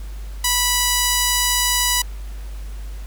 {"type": "tone", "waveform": "5% pulse", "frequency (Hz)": 983, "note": "B5", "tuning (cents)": -8, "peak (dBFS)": -4, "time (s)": [0.44, 2.02], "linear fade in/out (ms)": 5, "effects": ["added 50 Hz sine -28 dBFS peak until 3.06 s", "pink hiss -46 dBFS RMS until 3.06 s"]}